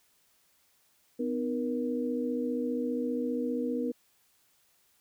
sine tone cluster, 250.7 / 305.7 / 474.8 Hz, B3 / D#4 / A#4, +26 / -30 / +32 cents, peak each -31 / -36 / -33 dBFS, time 1.19-3.92 s, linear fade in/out 10 ms, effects white hiss -68 dBFS RMS until 5 s

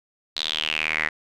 sawtooth tone with band-pass filter sweep, 77.78 Hz, D#2, in tune, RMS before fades -26 dBFS, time 0.36-1.09 s, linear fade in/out 10 ms, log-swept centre 4000 to 1900 Hz, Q 6.5, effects none

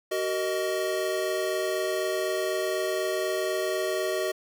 square chord, D# minor, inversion first, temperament equal with one note detuned, 378.2 / 466.2 / 622.3 Hz, F#4 / A#4 / D#5, +38 / 0 / 0 cents, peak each -30 / -35 / -30 dBFS, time 0.11-4.32 s, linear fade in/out 10 ms, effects none

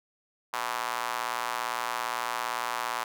square tone with high-pass filter, 58.8 Hz, A#1, 16 cents sharp, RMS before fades -32 dBFS, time 0.53-3.04 s, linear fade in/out 5 ms, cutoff 990 Hz, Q 2.4, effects none

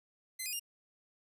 5% pulse tone with pitch steps, 2054 / 2474 / 2811 Hz, C7 / D#7 / F7, -33 / -10 / +11 cents, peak -27 dBFS, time 0.39-0.597 s, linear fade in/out 10 ms, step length 69 ms, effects resampled to 32000 Hz

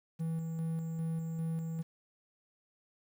triangle tone with tremolo, 163 Hz, E3, 19 cents flat, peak -30 dBFS, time 0.19-1.83 s, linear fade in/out 20 ms, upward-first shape square, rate 2.5 Hz, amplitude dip 30%, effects 10-bit

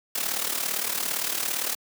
white noise with amplitude modulation, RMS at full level -25 dBFS, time 0.15-1.75 s, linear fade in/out 5 ms, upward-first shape sine, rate 37.6 Hz, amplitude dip 70%, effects high-pass 200 Hz 12 dB/octave

